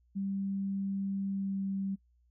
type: tone with pitch glide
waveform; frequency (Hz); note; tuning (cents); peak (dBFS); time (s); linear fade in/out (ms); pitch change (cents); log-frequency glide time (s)
sine; 196 to 194.76; G3 to G3; 0 to -11; -31; 0.15-1.96; 20; -11; 1.29-1.61
effects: noise-tail reverb RT60 0.1 s tail -25 dB re dry + added 60 Hz sine -65 dBFS peak until 2.3 s